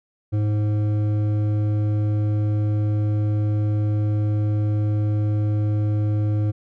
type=tone with hard clipping; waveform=sine; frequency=105.3 Hz; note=G#2; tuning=24 cents sharp; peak=-20 dBFS; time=0.32-6.52 s; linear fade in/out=20 ms; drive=9 dB; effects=none